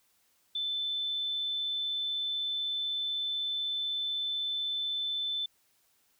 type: tone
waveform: sine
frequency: 3524 Hz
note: A7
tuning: 2 cents sharp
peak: -30 dBFS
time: 0.55-5.46 s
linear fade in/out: 5 ms
effects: white hiss -70 dBFS RMS until 6.19 s